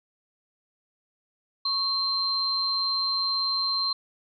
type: tone pair together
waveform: sine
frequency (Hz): 1100 / 4141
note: C#6 / C8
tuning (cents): -14 / -19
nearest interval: octave + major seventh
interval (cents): 2295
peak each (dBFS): -32 / -24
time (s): 1.65-3.93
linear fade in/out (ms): 5
effects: none